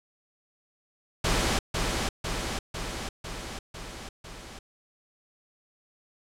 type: noise with echo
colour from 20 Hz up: pink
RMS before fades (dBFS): -25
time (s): 1.24-1.59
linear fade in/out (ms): 5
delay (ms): 500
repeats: 6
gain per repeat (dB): -3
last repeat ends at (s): 4.59
effects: low-pass 8000 Hz 12 dB/octave